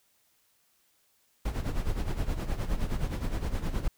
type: noise with tremolo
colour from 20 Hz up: brown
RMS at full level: -27 dBFS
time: 1.45-3.88 s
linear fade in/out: 5 ms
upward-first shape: sine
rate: 9.6 Hz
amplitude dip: 70%
effects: white hiss -69 dBFS RMS until 3.97 s